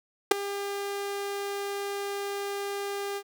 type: tone with ADSR envelope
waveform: sawtooth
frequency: 401.1 Hz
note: G4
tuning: 40 cents sharp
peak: -8 dBFS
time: 0.31-3.23 s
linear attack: 6 ms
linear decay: 8 ms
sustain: -19 dB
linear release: 64 ms
effects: none